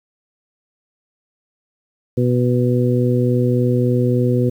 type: harmonic tone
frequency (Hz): 123.47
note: B2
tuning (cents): 0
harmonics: 1 / 2 / 3 / 4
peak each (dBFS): -16 / -19 / -21 / -22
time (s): 2.17-4.5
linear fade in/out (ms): 10
effects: 8-bit